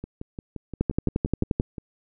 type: two click trains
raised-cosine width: 3 ms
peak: -9 / -21 dBFS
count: 10 / 11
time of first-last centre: 0.81-1.599 / 0.04-1.782 s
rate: 11.4 / 5.74 Hz
effects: none